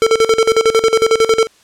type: tone with tremolo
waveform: square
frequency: 448 Hz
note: A4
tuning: 31 cents sharp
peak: -8 dBFS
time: 0.02-1.47 s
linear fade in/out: 0 ms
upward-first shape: square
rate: 11 Hz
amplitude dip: 80%
effects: white hiss -50 dBFS RMS until 1.63 s + low-pass 8000 Hz 12 dB/octave